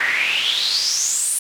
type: noise with band-pass filter sweep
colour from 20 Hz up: pink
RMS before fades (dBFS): -20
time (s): 0-1.39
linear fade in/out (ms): 5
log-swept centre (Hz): 1800 to 9800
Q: 7.4
effects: none